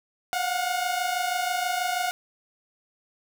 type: tone pair together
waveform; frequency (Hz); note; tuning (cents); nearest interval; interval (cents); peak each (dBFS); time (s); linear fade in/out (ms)
sawtooth; 709.8 / 736; F5 / F#5; +28 / -9; minor second; 63; -24; 0.33-2.11; 0
effects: none